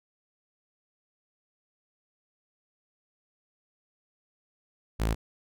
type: tone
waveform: sawtooth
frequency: 55 Hz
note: A1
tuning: in tune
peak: -21 dBFS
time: 4.99-5.15 s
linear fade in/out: 20 ms
effects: none